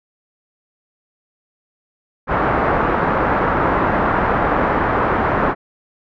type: low-pass noise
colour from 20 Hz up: white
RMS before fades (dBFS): -17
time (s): 2.27-5.55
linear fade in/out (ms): 50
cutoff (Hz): 1400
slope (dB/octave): 24
effects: none